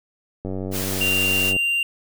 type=click train; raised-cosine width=2 ms; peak=-16 dBFS; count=107; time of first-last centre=0.45-1.565 s; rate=95.1 Hz
type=noise; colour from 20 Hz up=white; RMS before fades=-28 dBFS; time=0.71-1.54 s; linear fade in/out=50 ms
type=tone; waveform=triangle; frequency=2779 Hz; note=F7; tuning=9 cents flat; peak=-17 dBFS; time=1.01-1.83 s; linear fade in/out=2 ms
effects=none